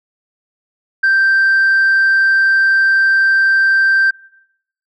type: tone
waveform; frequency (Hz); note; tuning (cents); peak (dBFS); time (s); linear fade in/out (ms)
sine; 1568; G6; 0; -7; 1.03-4.11; 10
effects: noise-tail reverb RT60 0.8 s tail -24 dB re dry + tanh soft clip ceiling -7 dBFS